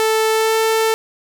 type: tone with pitch glide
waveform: sawtooth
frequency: 440 to 444.3 Hz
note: A4 to A4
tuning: 0 to +17 cents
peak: -10 dBFS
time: 0-0.94 s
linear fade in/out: 0 ms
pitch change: +17 cents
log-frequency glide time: 0.31-0.56 s
effects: none